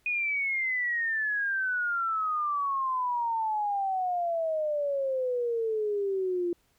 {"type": "exponential sweep", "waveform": "sine", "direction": "down", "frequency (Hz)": [2483, 343.3], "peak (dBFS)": -26, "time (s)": [0.06, 6.53], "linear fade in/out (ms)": 2, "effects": ["pink hiss -69 dBFS RMS until 6.78 s"]}